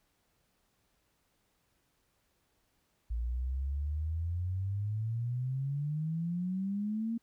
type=exponential sweep; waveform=sine; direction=up; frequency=56.3 to 233.1 Hz; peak=-31 dBFS; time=3.1-7.18 s; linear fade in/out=10 ms; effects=pink hiss -75 dBFS RMS until 7.22 s